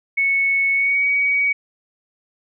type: tone with pitch glide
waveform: sine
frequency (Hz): 2209 to 2258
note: C#7 to C#7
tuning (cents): -7 to +31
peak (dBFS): -15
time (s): 0.17-1.53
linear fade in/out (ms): 10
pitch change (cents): +38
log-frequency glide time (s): 0.73-1.04
effects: none